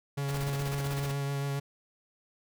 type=tone with vibrato; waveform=45% pulse; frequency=140 Hz; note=C#3; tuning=18 cents sharp; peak=-30 dBFS; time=0.17-1.6 s; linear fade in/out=10 ms; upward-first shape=sine; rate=7.2 Hz; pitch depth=14 cents each way
type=noise with tremolo; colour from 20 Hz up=pink; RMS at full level=-39 dBFS; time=0.28-1.12 s; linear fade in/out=10 ms; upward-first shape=square; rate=16 Hz; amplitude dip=70%
effects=none